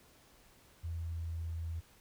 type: tone with pitch glide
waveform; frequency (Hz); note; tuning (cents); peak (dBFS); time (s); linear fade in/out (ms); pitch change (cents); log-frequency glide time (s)
sine; 83.4 to 82.44; E2 to E2; +21 to +1; -36; 0.83-1.81; 20; -20; 0.98-1.36
effects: pink hiss -63 dBFS RMS until 2 s